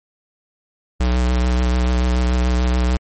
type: tone with vibrato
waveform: square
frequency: 61.74 Hz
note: B1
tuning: in tune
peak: -15 dBFS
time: 1-2.97 s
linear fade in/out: 5 ms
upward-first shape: triangle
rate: 6.9 Hz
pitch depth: 26 cents each way
effects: MP3 32 kbps